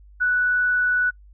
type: tone with frequency modulation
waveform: sine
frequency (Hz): 1480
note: F#6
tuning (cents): 0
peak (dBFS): -17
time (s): 0.2-1.11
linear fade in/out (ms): 20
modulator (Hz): 21.7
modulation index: 0.27
effects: noise-tail reverb RT60 0.1 s tail -26 dB re dry + added 50 Hz sine -45 dBFS peak until 1.33 s